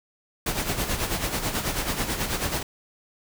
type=noise with tremolo; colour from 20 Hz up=pink; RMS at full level=-25 dBFS; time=0.46-2.63 s; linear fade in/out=5 ms; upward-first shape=sine; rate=9.2 Hz; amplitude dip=60%; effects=none